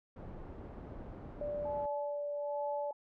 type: low-pass noise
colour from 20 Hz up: pink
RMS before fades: -47 dBFS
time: 0.16-1.86 s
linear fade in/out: 5 ms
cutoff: 730 Hz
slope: 12 dB/octave
type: tone with pitch glide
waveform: sine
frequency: 587.3 to 580.9 Hz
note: D5 to D5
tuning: 0 to -19 cents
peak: -35 dBFS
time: 1.41-2.91 s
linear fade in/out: 2 ms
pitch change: -19 cents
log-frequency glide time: 1.65-1.88 s
type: tone with tremolo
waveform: sine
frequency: 860 Hz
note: A5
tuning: 40 cents flat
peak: -37 dBFS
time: 1.65-2.93 s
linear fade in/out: 5 ms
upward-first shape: sine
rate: 1.2 Hz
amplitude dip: 95%
effects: none